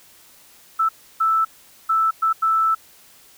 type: tone bursts at uneven times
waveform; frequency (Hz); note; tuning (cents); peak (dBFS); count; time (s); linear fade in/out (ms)
sine; 1318.5; E6; 0; -15; 5; 0.79-0.89 / 1.2-1.45 / 1.89-2.11 / 2.22-2.33 / 2.42-2.75; 10
effects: white hiss -50 dBFS RMS until 3.37 s